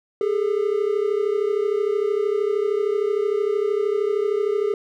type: tone pair together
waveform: triangle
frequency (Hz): 404.2 / 437.3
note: G#4 / A4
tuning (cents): -47 / -11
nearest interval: minor second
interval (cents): 136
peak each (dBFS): -19 / -21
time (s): 0.21-4.74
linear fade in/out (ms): 2
effects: none